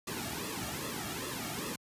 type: noise with flanger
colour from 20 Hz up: pink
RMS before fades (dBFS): -38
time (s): 0.07-1.76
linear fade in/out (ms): 5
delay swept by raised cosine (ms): 1.3 to 2.01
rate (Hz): 2.5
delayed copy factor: -0.75
effects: high-pass 80 Hz 12 dB/octave + resampled to 32000 Hz